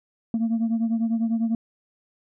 sine beating tone pair, 225.8 / 235.8 Hz, A3 / A#3, +45 / +20 cents, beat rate 10 Hz, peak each -20 / -25 dBFS, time 0.34-1.55 s, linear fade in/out 2 ms, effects tanh soft clip ceiling -18 dBFS

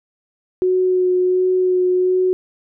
sine tone with vibrato, 366.9 Hz, F#4, 15 cents flat, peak -13 dBFS, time 0.62-2.33 s, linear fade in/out 0 ms, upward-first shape sine, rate 1.4 Hz, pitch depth 13 cents each way, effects none

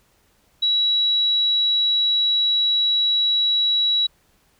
sine tone, 3900 Hz, B7, 23 cents flat, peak -16 dBFS, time 0.62-4.07 s, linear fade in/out 10 ms, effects pink hiss -61 dBFS RMS until 4.59 s

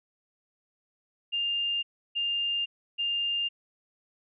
sine tone bursts, 2805 Hz, F7, 7 cents sharp, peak -26 dBFS, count 3, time 1.32-3.49 s, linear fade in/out 20 ms, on 510 ms, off 320 ms, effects none

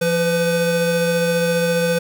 square tone pair together, 172.58 / 503 Hz, F3 / B4, -20 / +32 cents, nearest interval octave + perfect fifth, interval 1852 cents, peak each -22 / -18 dBFS, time 0.01-1.99 s, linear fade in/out 10 ms, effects none

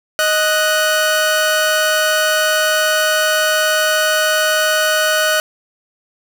sawtooth tone pair together, 622.7 / 1480 Hz, D#5 / F#6, +1 / 0 cents, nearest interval octave + minor third, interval 1499 cents, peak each -12 dBFS, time 0.19-5.4 s, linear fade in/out 0 ms, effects none

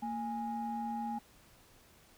sine tone pair together, 229.4 / 827 Hz, A#3 / G#5, -28 / -8 cents, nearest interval octave + minor seventh, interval 2220 cents, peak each -37 / -36 dBFS, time 0.02-1.19 s, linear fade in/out 10 ms, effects tanh soft clip ceiling -29 dBFS + pink hiss -62 dBFS RMS until 2.17 s

